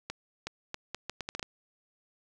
accelerating click train, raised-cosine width 0.2 ms, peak -18 dBFS, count 10, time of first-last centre 0.1-1.428 s, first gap 370 ms, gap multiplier 0.74, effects none

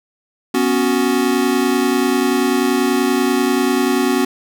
square chord, B suspended second, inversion none, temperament equal, 246.9 / 277.2 / 370 Hz, B3 / C#4 / F#4, 0 / 0 / 0 cents, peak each -19 dBFS, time 0.54-4.25 s, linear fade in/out 5 ms, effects none

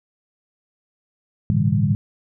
sine tone cluster, 104.2 / 116.1 / 142.7 / 159.9 / 199.6 Hz, G#2 / A#2 / D3 / D#3 / G3, +6 / -7 / -49 / +48 / +32 cents, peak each -22 dBFS, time 1.5-1.95 s, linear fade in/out 0 ms, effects none

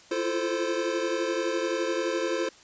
square chord, F major seventh, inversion third, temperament equal with one note detuned, 337.5 / 349.2 / 440 / 523.3 Hz, E4 / F4 / A4 / C5, +41 / 0 / 0 / 0 cents, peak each -32 / -34 / -33 / -31 dBFS, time 0.11-2.49 s, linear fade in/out 5 ms, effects white hiss -53 dBFS RMS until 2.63 s + resampled to 16000 Hz

